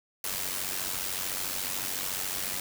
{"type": "noise with amplitude modulation", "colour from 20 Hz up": "white", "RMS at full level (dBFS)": -30, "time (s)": [0.24, 2.6], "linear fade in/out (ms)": 2, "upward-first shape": "sine", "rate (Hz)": 93.9, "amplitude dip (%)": 65, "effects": []}